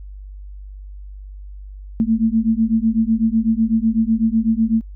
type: beating tone pair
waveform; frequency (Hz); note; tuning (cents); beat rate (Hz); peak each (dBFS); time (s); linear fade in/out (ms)
sine; 220 / 228; A3 / A#3; 0 / -38; 8; -17; 2-4.81; 0
effects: added 49 Hz sine -32 dBFS peak until 4.95 s